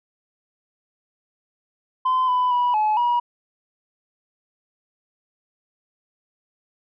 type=tone with pitch steps; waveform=sine; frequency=1026 / 999 / 978 / 855 / 963 Hz; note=C6 / B5 / B5 / A5 / B5; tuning=-34 / +20 / -17 / -50 / -44 cents; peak=-15 dBFS; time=2.05-3.2 s; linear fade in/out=10 ms; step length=230 ms; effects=tanh soft clip ceiling -15 dBFS